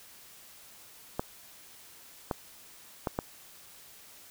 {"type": "clicks", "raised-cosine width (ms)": 1, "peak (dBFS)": -15, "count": 4, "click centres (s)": [1.195, 2.312, 3.072, 3.189], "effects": ["white hiss -53 dBFS RMS until 4.3 s"]}